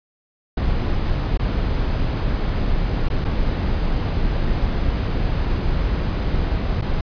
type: noise with dropouts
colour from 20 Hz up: brown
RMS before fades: -20 dBFS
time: 0.57-7.01 s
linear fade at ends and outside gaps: 5 ms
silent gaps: 1.375-1.393 / 3.087-3.1 / 3.244-3.248 / 6.814-6.821 s
effects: resampled to 11025 Hz